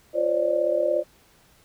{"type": "tone cluster", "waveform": "sine", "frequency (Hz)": [347.9, 522, 559, 596], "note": ["F4", "C5", "C#5", "D5"], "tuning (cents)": [-7, -4, 14, 25], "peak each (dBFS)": [-29, -26, -29, -22], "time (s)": [0.13, 1.04], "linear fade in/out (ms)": 50, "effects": ["pink hiss -58 dBFS RMS until 1.64 s"]}